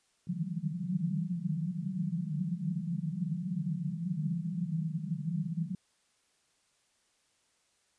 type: band-pass noise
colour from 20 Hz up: white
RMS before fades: -34 dBFS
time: 0.27-5.75 s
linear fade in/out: 2 ms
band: 150 to 190 Hz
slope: 96 dB/octave
effects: white hiss -72 dBFS RMS until 7.98 s + resampled to 22050 Hz